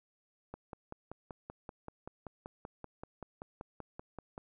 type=click train; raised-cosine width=1 ms; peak=-29 dBFS; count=21; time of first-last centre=0.54-4.379 s; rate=5.21 Hz; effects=none